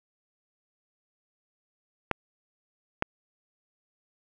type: clicks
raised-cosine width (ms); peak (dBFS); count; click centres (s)
0.5; -9; 2; 2.113 / 3.024
effects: none